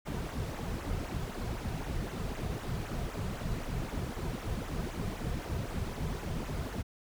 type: noise with flanger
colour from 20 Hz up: brown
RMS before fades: -36 dBFS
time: 0.05-6.83 s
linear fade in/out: 20 ms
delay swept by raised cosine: 0.2 to 3.7 ms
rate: 3.9 Hz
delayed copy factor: -0.7
effects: none